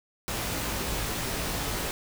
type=noise with comb filter; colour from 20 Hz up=pink; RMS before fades=-31 dBFS; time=0.28-1.91 s; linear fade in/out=0 ms; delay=18 ms; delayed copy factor=+0.5; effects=none